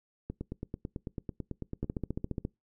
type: two click trains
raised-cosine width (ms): 3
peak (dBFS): -20 / -23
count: 10 / 15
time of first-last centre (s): 1.83-2.451 / 0.3-1.844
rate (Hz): 14.5 / 9.07
effects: noise-tail reverb RT60 0.2 s tail -24 dB re dry